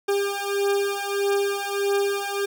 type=beating tone pair; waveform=40% pulse; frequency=400 / 401.6 Hz; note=G4 / G4; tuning=+35 / +42 cents; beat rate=1.6 Hz; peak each=-24 dBFS; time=0.08-2.46 s; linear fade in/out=10 ms; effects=none